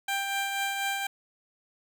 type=tone with tremolo; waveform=15% pulse; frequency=790 Hz; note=G5; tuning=13 cents sharp; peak=-20 dBFS; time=0.08-1.07 s; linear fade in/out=5 ms; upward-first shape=triangle; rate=4.1 Hz; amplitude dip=40%; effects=none